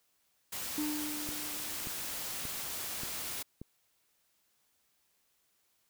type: noise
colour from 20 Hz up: white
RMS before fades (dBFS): -39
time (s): 0.52-3.43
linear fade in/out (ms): 10
type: tone with exponential decay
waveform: triangle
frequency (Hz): 300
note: D4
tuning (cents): +37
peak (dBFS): -29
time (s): 0.78-2.35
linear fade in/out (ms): 1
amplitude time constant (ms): 340
type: click train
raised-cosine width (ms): 3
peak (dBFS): -30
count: 5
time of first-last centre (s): 1.29-3.616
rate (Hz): 1.72
effects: white hiss -74 dBFS RMS until 5.89 s